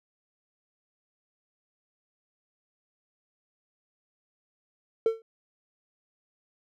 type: tone with exponential decay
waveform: triangle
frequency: 450 Hz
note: A4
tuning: 39 cents sharp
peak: -14 dBFS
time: 5.06-5.22 s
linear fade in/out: 2 ms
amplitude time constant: 34 ms
effects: tanh soft clip ceiling -14 dBFS